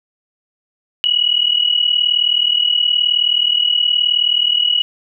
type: tone pair together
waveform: sine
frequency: 2900 / 2939 Hz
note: F#7 / F#7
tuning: -35 / -12 cents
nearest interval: unison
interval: 23 cents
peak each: -15 dBFS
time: 1.04-4.82 s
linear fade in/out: 0 ms
effects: none